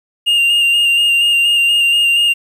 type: tone with vibrato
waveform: triangle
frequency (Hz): 2809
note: F7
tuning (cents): +9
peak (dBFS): -8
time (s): 0.26-2.34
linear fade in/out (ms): 20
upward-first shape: square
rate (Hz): 4.2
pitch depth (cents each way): 19
effects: 8-bit